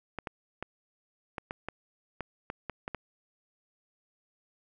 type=clicks; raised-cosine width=0.5 ms; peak=-20 dBFS; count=11; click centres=0.187 / 0.272 / 0.626 / 1.382 / 1.509 / 1.686 / 2.207 / 2.501 / 2.697 / 2.879 / 2.947 s; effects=none